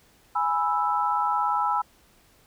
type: chord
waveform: sine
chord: E major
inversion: first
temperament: equal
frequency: 830.6 / 987.8 / 1318.5 Hz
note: G#5 / B5 / E6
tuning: 0 / 0 / 0 cents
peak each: -26 dBFS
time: 0.35-1.82 s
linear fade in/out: 10 ms
effects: pink hiss -59 dBFS RMS until 2.46 s